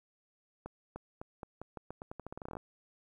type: accelerating click train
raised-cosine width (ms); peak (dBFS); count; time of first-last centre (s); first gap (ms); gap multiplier
1; -28; 20; 0.66-2.569; 300; 0.85
effects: 11-bit